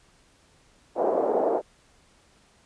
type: band-pass noise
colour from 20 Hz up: pink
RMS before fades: -24 dBFS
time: 0.95-1.62 s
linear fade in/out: 50 ms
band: 380 to 710 Hz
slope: 24 dB/octave
effects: pink hiss -60 dBFS RMS until 2.65 s + resampled to 22050 Hz